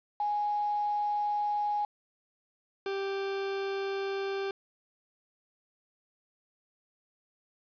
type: tone pair in turn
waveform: sine / 40% pulse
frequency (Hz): 830.6 / 392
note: G#5 / G4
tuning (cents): 0 / 0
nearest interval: octave + minor second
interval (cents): 1300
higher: first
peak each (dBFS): -27 / -30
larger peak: first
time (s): 0.2-1.85 / 2.86-4.51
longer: neither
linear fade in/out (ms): 2
effects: resampled to 11025 Hz + 9-bit